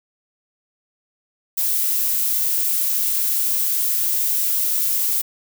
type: noise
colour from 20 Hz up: violet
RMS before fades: -20 dBFS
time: 1.57-5.22 s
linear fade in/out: 10 ms
effects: none